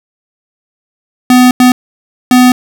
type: tone bursts at uneven times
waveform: square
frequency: 250.6 Hz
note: B3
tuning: 25 cents sharp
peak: -3 dBFS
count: 3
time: 1.3-1.51 / 1.6-1.72 / 2.31-2.52 s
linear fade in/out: 2 ms
effects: none